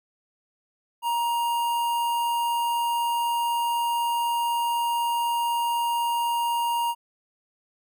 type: tone with notch filter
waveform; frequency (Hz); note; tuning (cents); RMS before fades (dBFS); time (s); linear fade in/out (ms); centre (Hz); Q
square; 942; A#5; +18; -25; 1.02-6.95; 50; 5300; 0.92
effects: none